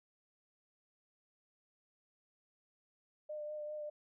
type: tone with vibrato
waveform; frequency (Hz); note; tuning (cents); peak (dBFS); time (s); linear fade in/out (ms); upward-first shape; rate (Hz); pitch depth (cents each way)
sine; 602; D5; +43; -40; 3.29-3.9; 10; triangle; 5; 22
effects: none